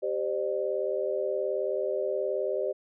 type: chord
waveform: sine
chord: G suspended fourth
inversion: none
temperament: equal with one note detuned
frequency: 392 / 523.3 / 602.1 Hz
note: G4 / C5 / D5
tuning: 0 / 0 / +43 cents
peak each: -31 dBFS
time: 0.02-2.73 s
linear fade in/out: 20 ms
effects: none